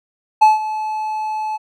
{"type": "tone with ADSR envelope", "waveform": "triangle", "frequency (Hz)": 863, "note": "A5", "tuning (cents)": -34, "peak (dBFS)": -3, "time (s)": [0.41, 1.58], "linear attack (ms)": 15, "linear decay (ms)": 160, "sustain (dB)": -15, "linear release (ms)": 25, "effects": []}